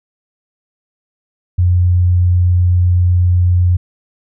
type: tone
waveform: sine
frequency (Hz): 89.2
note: F2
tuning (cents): +37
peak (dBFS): -8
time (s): 1.58-3.77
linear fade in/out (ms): 10
effects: none